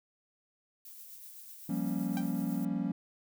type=noise with tremolo; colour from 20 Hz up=violet; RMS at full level=-48 dBFS; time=0.85-2.65 s; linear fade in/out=2 ms; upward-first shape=triangle; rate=7.9 Hz; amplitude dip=35%
type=chord; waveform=triangle; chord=G half-diminished seventh; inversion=third; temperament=equal; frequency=174.61 / 196 / 233.1 / 277.2 Hz; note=F3 / G3 / Bb3 / Db4; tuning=0 / 0 / 0 / 0 cents; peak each=-34 dBFS; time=1.69-2.92 s; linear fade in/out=5 ms
type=tone with exponential decay; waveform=sawtooth; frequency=784 Hz; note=G5; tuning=in tune; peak=-31 dBFS; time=2.17-2.29 s; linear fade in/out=0 ms; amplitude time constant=24 ms
effects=none